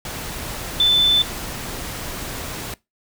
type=tone in noise; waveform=sine; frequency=3520 Hz; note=A7; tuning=in tune; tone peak=-12 dBFS; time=0.8-1.22 s; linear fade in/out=2 ms; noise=pink; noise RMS=-30 dBFS; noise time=0.05-2.74 s; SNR=+15 dB; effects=noise-tail reverb RT60 0.2 s tail -21 dB re dry